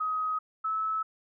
sine tone pair in turn, 1262 / 1301.2 Hz, D#6 / E6, +24 / -23 cents, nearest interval minor second, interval 53 cents, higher second, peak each -27 dBFS, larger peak neither, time 0-0.39 / 0.64-1.03 s, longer neither, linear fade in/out 10 ms, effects none

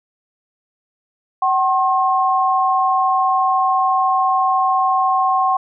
sine tone pair together, 758 / 1072 Hz, F#5 / C6, +42 / +42 cents, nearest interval tritone, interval 600 cents, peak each -16 dBFS, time 1.42-5.57 s, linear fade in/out 5 ms, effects none

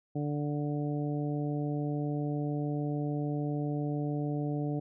harmonic tone, 146.9 Hz, D3, 1 cent sharp, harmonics 1 / 2 / 3 / 4 / 5, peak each -32 / -34 / -40 / -43 / -44 dBFS, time 0.15-4.8 s, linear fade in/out 10 ms, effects none

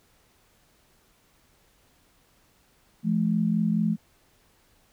sine tone pair together, 170 / 214.5 Hz, F3 / A3, -46 / -44 cents, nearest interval major third, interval 402 cents, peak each -25 / -23 dBFS, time 3.03-3.97 s, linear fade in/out 50 ms, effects pink hiss -63 dBFS RMS until 4.92 s

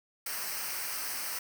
white noise with comb filter, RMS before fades -36 dBFS, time 0.26-1.39 s, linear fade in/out 5 ms, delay 0.28 ms, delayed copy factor -0.7, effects none

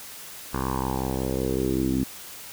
10% pulse tone with low-pass filter sweep, 65.41 Hz, C2, in tune, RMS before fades -26 dBFS, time 0.53-2.04 s, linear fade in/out 10 ms, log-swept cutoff 1300 to 260 Hz, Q 3.6, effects white hiss -41 dBFS RMS until 2.52 s

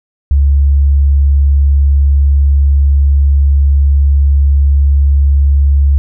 sine tone, 70.1 Hz, C#2, 20 cents sharp, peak -5 dBFS, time 0.31-5.98 s, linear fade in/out 0 ms, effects none

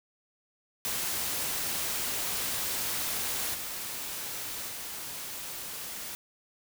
white noise with level steps, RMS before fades -32 / -37 / -39 dBFS, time 0.85-6.15 s, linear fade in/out 0 ms, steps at 3.54 / 4.68 s, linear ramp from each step 5 ms, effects none

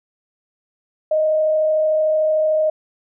sine tone with frequency modulation, 622.3 Hz, D#5, in tune, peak -14 dBFS, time 1.11-2.7 s, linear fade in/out 5 ms, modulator 33.4 Hz, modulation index 0.23, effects none

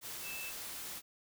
sine tone in noise, 2637 Hz, E7, in tune, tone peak -43 dBFS, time 0.22-0.53 s, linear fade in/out 50 ms, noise white, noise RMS -44 dBFS, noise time 0.01-1.02 s, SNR -2 dB, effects none

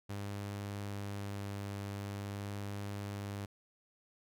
sawtooth tone with vibrato, 100.7 Hz, G2, 47 cents sharp, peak -35 dBFS, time 0.09-3.46 s, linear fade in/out 10 ms, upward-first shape sine, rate 0.46 Hz, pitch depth 8 cents each way, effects none

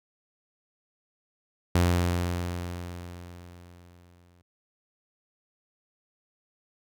sawtooth tone with exponential decay, 87.8 Hz, F2, 10 cents sharp, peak -15 dBFS, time 1.75-4.42 s, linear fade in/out 5 ms, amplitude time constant 580 ms, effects none

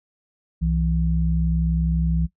sine tone pair together, 63.95 / 164.81 Hz, C2 / E3, -39 / 0 cents, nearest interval octave + major third, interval 1639 cents, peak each -21 dBFS, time 0.61-2.27 s, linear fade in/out 20 ms, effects noise-tail reverb RT60 0.1 s tail -18 dB re dry

